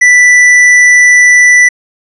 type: tone with hard clipping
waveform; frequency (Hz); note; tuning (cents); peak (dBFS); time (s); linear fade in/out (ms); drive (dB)
sine; 1975.5; B6; 0; -3; 0.01-1.69; 10; 7
effects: resampled to 32000 Hz